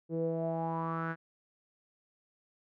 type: tone with low-pass filter sweep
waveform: sawtooth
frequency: 164 Hz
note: E3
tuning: 9 cents flat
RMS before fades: -34 dBFS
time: 0.09-1.16 s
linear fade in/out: 50 ms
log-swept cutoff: 410 to 1600 Hz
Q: 6.4
effects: none